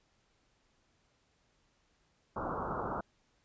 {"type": "low-pass noise", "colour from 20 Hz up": "white", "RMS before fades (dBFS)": -37, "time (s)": [2.36, 3.01], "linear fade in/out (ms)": 5, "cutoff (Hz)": 1400, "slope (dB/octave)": 96, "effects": ["pink hiss -73 dBFS RMS until 3.44 s", "resampled to 16000 Hz"]}